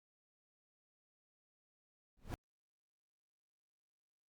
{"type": "noise with exponential growth", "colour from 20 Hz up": "brown", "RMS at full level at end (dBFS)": -35, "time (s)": [2.17, 2.34], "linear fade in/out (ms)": 0, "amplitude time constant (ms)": 35, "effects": ["Opus 48 kbps"]}